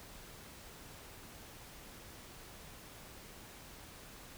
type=silence; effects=pink hiss -53 dBFS RMS until 4.37 s